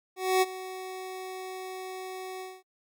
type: tone with ADSR envelope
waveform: 25% pulse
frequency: 374 Hz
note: F#4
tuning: 19 cents sharp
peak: -16 dBFS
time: 0.16-2.63 s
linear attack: 260 ms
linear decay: 28 ms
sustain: -17 dB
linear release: 220 ms
effects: noise-tail reverb RT60 0.1 s tail -26 dB re dry